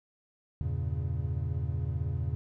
triangle chord, E diminished seventh, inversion none, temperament equal, 82.41 / 98 / 116.54 / 138.59 Hz, E2 / G2 / Bb2 / Db3, 0 / 0 / 0 / 0 cents, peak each -31 / -35 / -34 / -33 dBFS, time 0.61-2.35 s, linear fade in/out 0 ms, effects none

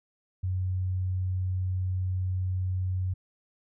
sine tone, 92.5 Hz, F#2, in tune, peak -26 dBFS, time 0.43-3.14 s, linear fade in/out 10 ms, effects none

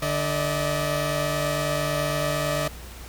sawtooth tone cluster, 147.7 / 587 / 636 Hz, D3 / D5 / D#5, +10 / -1 / +38 cents, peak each -24 dBFS, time 0.02-2.68 s, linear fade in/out 5 ms, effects added 60 Hz sine -39 dBFS peak until 3.08 s + pink hiss -43 dBFS RMS until 3.08 s

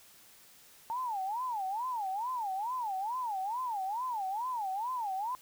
sine tone with vibrato, 880 Hz, A5, in tune, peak -32 dBFS, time 0.9-5.35 s, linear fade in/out 0 ms, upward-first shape sine, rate 2.3 Hz, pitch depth 270 cents each way, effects white hiss -58 dBFS RMS until 5.41 s

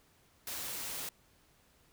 white noise with amplitude modulation, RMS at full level -39 dBFS, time 0.47-1.09 s, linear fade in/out 2 ms, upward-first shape sine, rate 257 Hz, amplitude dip 25%, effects pink hiss -67 dBFS RMS until 1.92 s

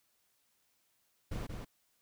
brown noise with echo, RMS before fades -38 dBFS, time 1.31-1.47 s, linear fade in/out 10 ms, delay 180 ms, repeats 1, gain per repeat -4 dB, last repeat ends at 1.65 s, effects white hiss -75 dBFS RMS until 2.01 s

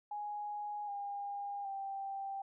sine tone with pitch steps, 830.6 / 807.4 / 784.9 Hz, G#5 / G#5 / G5, 0 / -49 / +2 cents, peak -38 dBFS, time 0.11-2.42 s, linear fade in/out 5 ms, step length 770 ms, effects none

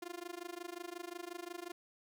sawtooth tone with amplitude modulation, 349.2 Hz, F4, in tune, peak -36 dBFS, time 0.02-1.72 s, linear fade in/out 5 ms, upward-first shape sine, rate 25.6 Hz, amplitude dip 95%, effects none

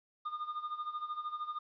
triangle tone with tremolo, 1218 Hz, D#6, 37 cents flat, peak -32 dBFS, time 0.25-1.59 s, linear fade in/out 10 ms, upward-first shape sine, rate 13 Hz, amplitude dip 75%, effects resampled to 11025 Hz + 12-bit

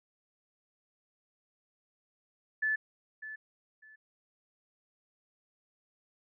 sine tone with echo, 1739 Hz, A6, 21 cents flat, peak -27 dBFS, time 2.62-2.76 s, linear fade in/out 10 ms, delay 600 ms, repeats 2, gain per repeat -13 dB, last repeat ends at 3.96 s, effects none

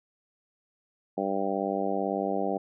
harmonic tone, 98 Hz, G2, in tune, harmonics 2 / 3 / 4 / 5 / 6 / 7 / 8, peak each -34 / -34 / -34 / -34 / -34 / -34 / -34 dBFS, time 1.17-2.58 s, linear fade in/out 10 ms, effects none

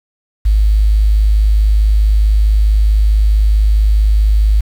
sine tone with quantisation, 52.3 Hz, G#1, 13 cents sharp, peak -7 dBFS, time 0.45-4.61 s, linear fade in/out 10 ms, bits 6, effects none

